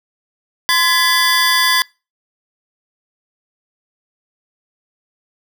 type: tone cluster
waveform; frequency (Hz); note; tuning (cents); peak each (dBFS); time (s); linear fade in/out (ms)
square; 1032 / 1692 / 1997 / 3451 / 4754; C6 / G#6 / B6 / A7 / D8; -24 / +32 / +19 / -34 / +20; -19; 0.69-1.82; 0
effects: noise-tail reverb RT60 0.3 s tail -26 dB re dry